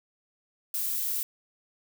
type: noise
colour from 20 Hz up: violet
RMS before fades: -30 dBFS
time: 0.74-1.23 s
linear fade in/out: 2 ms
effects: none